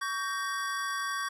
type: chord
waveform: square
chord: G diminished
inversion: second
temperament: equal with one note detuned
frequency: 1127.5 / 1568 / 1864.7 Hz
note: Db6 / G6 / Bb6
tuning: +29 / 0 / 0 cents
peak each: -34 / -36 / -40 dBFS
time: 0.01-1.29 s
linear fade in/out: 10 ms
effects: low-pass 11000 Hz 12 dB/octave